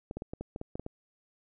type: clicks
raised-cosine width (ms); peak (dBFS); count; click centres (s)
2; -24; 10; 0.111 / 0.17 / 0.221 / 0.335 / 0.41 / 0.561 / 0.614 / 0.755 / 0.796 / 0.864
effects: none